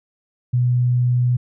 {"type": "tone", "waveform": "sine", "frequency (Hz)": 123.47, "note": "B2", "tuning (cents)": 0, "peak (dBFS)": -14, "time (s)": [0.53, 1.37], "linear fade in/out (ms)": 10, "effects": []}